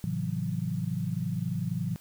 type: chord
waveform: sine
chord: F# half-diminished seventh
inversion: first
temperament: equal with one note detuned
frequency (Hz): 110 / 133.79 / 164.81 / 185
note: A2 / C3 / E3 / F#3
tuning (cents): 0 / +39 / 0 / 0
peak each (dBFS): -35 / -35 / -32 / -34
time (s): 0.04-1.96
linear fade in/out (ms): 0
effects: white hiss -56 dBFS RMS until 2 s